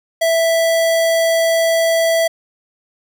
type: tone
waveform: square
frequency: 659.3 Hz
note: E5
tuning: in tune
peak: -13 dBFS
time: 0.21-2.28 s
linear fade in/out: 10 ms
effects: none